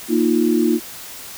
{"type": "chord", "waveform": "sine", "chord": "Bb suspended fourth", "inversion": "none", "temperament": "equal", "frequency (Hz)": [233.1, 311.1, 349.2], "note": ["Bb3", "Eb4", "F4"], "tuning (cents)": [0, 0, 0], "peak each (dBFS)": -18, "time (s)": [0.08, 0.8], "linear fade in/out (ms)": 50, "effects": ["white hiss -35 dBFS RMS until 1.37 s"]}